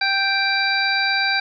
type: harmonic tone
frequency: 784 Hz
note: G5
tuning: in tune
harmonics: 1 / 2 / 3 / 5 / 6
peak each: -25 / -21 / -23 / -26 / -25 dBFS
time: 0.01-1.4 s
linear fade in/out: 5 ms
effects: none